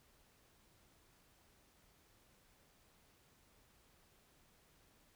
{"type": "silence", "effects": ["pink hiss -70 dBFS RMS until 5.15 s"]}